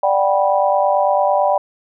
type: chord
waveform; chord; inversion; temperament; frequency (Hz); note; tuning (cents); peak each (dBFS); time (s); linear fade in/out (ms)
sine; G major seventh; second; just; 588 / 735 / 784 / 980; D5 / F#5 / G5 / B5; +2 / -12 / 0 / -14; -16 / -21 / -17 / -20; 0.03-1.58; 5
effects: none